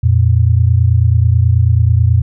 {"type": "tone pair together", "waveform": "sine", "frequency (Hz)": [87.06, 116.3], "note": ["F2", "A#2"], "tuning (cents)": [-5, -4], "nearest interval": "perfect fourth", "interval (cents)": 501, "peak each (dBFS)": -10, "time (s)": [0.03, 2.22], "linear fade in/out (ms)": 10, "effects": []}